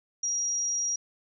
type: tone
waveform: sine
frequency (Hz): 5710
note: F8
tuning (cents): +37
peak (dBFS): -26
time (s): 0.23-0.96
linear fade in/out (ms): 5
effects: none